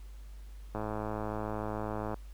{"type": "click train", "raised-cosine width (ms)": 1, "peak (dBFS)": -22, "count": 150, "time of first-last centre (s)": [0.75, 2.143], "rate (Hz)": 107, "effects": ["added 50 Hz sine -44 dBFS peak until 2.33 s", "pink hiss -63 dBFS RMS until 2.33 s"]}